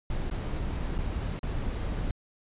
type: noise with dropouts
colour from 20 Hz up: brown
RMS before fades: -31 dBFS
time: 0.1-2.11 s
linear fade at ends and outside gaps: 2 ms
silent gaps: 0.301-0.311 / 0.981-0.987 / 1.392-1.43 s
effects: resampled to 8000 Hz